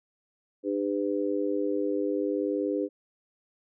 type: harmonic tone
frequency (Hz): 100.5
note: G2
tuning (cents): +44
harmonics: 3 / 4 / 5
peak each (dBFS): -29 / -30 / -31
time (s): 0.63-2.89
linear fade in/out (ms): 50
effects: none